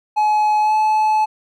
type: tone with pitch glide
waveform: triangle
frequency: 849 to 861.8 Hz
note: G#5 to A5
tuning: +38 to -36 cents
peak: -11 dBFS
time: 0.16-1.26 s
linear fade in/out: 20 ms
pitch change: +26 cents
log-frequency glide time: 0.61-0.74 s
effects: none